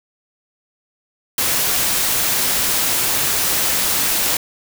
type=noise; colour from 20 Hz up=white; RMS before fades=-18 dBFS; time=1.38-4.37 s; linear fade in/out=2 ms; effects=none